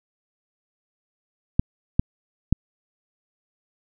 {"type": "clicks", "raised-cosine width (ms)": 5, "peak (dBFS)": -4, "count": 3, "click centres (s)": [1.595, 1.995, 2.526], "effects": []}